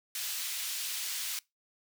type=high-pass noise; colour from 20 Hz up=pink; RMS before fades=-36 dBFS; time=0.15-1.39 s; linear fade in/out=2 ms; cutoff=3000 Hz; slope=12 dB/octave; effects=noise-tail reverb RT60 0.2 s tail -23 dB re dry